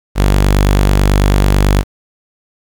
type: tone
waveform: sawtooth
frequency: 49.11 Hz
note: G1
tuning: 4 cents sharp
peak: -4 dBFS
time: 0.15-1.84 s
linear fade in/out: 50 ms
effects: 7-bit